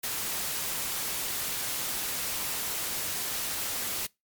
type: noise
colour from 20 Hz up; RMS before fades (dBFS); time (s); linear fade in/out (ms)
white; -32; 0.03-4.07; 10
effects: noise-tail reverb RT60 0.2 s tail -23 dB re dry + MP3 96 kbps